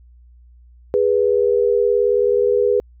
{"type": "tone pair together", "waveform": "sine", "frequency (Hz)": [410.3, 489.2], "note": ["G#4", "B4"], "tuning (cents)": [-21, -16], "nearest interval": "minor third", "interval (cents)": 305, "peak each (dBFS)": -16, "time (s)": [0.94, 2.8], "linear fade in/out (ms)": 0, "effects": ["added 60 Hz sine -44 dBFS peak until 3 s"]}